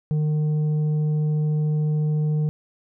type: tone with tanh clipping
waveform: sine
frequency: 152.3 Hz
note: D#3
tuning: 37 cents flat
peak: -20 dBFS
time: 0.11-2.49 s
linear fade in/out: 0 ms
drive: 5 dB
effects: none